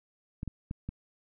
clicks, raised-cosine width 5 ms, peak -23 dBFS, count 4, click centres 0.431 / 0.477 / 0.711 / 0.89 s, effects none

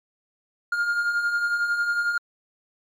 triangle beating tone pair, 1403 / 1414 Hz, F6 / F6, +8 / +21 cents, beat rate 11 Hz, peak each -29 / -20 dBFS, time 0.72-2.18 s, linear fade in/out 5 ms, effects MP3 64 kbps

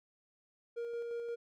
triangle tone with tremolo, 470 Hz, A#4, 14 cents sharp, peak -34 dBFS, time 0.76-1.36 s, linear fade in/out 20 ms, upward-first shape square, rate 5.7 Hz, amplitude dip 25%, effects none

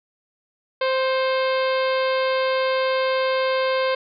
harmonic tone with a mistuned harmonic, 523.3 Hz, C5, in tune, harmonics 1 / 2 / 3 / 4 / 5 / 6 / 7 / 8 / 9, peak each -20 / -26 / -30 / -32 / -34 / -36 / -37 / -38 / -39 dBFS, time 0.81-3.95 s, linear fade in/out 5 ms, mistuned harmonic 4, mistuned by +36 cents, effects none

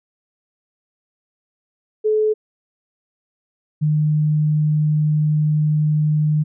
sine tone pair in turn, 430 / 152.03 Hz, A4 / D#3, -40 / -40 cents, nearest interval octave + tritone, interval 1800 cents, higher first, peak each -14 dBFS, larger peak neither, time 2.04-2.34 / 3.81-6.44 s, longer second, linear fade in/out 20 ms, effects none

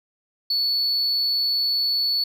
sine tone, 4435 Hz, C#8, in tune, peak -17 dBFS, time 0.5-2.24 s, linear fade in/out 5 ms, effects tanh soft clip ceiling -18 dBFS

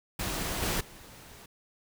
pink noise with level steps, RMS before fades -33 / -30 / -50 dBFS, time 0.19-1.46 s, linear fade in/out 5 ms, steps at 0.62 / 0.8 s, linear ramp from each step 10 ms, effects none

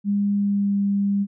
sine tone with pitch glide, 202.4 to 200.1 Hz, G#3 to G3, -44 to +36 cents, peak -18 dBFS, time 0.04-1.27 s, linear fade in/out 50 ms, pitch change -20 cents, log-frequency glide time 0.35-0.77 s, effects none

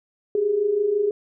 sine tone pair together, 389.4 / 415.3 Hz, G4 / G#4, -12 / 0 cents, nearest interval minor second, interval 112 cents, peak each -26 / -19 dBFS, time 0.35-1.11 s, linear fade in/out 2 ms, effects none

